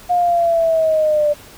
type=linear sweep; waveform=sine; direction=down; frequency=716 to 587.3 Hz; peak=-12 dBFS; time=0.09-1.34 s; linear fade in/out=20 ms; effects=pink hiss -41 dBFS RMS until 1.57 s